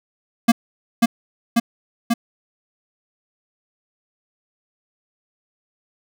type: tone with echo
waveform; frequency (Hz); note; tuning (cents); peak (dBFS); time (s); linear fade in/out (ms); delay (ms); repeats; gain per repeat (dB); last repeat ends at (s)
square; 233.1; A#3; 0; -9; 0.48-0.52; 10; 540; 3; -2; 2.14
effects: none